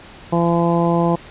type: harmonic tone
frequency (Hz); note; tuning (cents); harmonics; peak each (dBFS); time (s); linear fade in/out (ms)
170; F3; -46; 1 / 2 / 3 / 4 / 5 / 6; -17 / -20 / -22 / -23 / -24 / -25; 0.32-1.16; 10
effects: pink hiss -40 dBFS RMS until 1.3 s + resampled to 8000 Hz